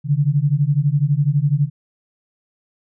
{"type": "beating tone pair", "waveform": "sine", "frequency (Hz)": [138.59, 150.59], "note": ["C#3", "D3"], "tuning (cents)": [0, 44], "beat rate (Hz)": 12, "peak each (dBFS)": -17, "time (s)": [0.04, 1.7], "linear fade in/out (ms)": 50, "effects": []}